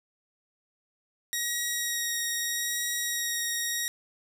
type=tone with vibrato; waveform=10% pulse; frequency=1891 Hz; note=A#6; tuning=24 cents sharp; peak=-19 dBFS; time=1.33-3.88 s; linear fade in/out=0 ms; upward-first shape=sine; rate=0.8 Hz; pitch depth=12 cents each way; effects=none